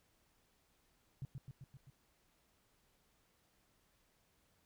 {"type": "tone with echo", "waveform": "sine", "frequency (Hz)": 134.2, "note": "C3", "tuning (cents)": 44, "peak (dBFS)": -40, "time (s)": [1.22, 1.25], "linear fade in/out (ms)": 0, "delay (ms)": 130, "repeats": 5, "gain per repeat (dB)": -3, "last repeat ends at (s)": 1.9, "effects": ["pink hiss -75 dBFS RMS until 4.65 s"]}